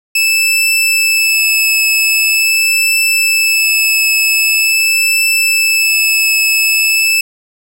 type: tone with vibrato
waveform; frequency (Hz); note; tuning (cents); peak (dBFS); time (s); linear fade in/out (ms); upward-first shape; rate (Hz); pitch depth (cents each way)
sawtooth; 2623; E7; -9; -6; 0.15-7.21; 5; triangle; 0.44; 14
effects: none